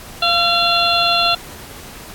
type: harmonic tone with a mistuned harmonic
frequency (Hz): 690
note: F5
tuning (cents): -21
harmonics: 1 / 2 / 4 / 5 / 6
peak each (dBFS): -19 / -19 / -19 / -19 / -19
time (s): 0.22-1.35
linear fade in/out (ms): 5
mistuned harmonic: 2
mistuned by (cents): -26
effects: pink hiss -36 dBFS RMS until 2.14 s + AAC 64 kbps